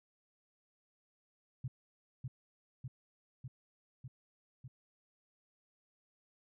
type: tone with echo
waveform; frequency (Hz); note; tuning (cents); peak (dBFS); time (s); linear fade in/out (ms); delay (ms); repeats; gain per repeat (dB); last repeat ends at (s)
sine; 128.5; C3; -31; -36; 1.64-1.68; 5; 600; 5; -2; 4.68
effects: none